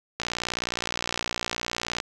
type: click train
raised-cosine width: 0.2 ms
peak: -10 dBFS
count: 108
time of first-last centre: 0.2-2.001 s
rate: 59.4 Hz
effects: none